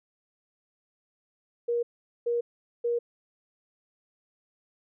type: tone bursts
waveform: sine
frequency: 474.2 Hz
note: A#4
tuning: 30 cents sharp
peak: -24 dBFS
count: 3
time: 1.68-2.99 s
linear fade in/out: 10 ms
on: 150 ms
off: 430 ms
effects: none